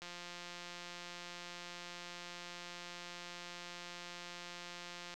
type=click train; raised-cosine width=0.2 ms; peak=-30 dBFS; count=897; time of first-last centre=0.02-5.14 s; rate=175 Hz; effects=none